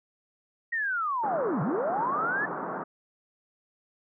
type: linear two-way sweep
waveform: sine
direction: down then up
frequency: 1900 to 131.3 to 1771 Hz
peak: -26 dBFS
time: 0.72-2.46 s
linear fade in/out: 10 ms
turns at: 1.62 s
type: band-pass noise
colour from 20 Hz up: white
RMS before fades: -34 dBFS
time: 1.23-2.84 s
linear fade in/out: 10 ms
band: 150 to 1400 Hz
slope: 48 dB/octave
effects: none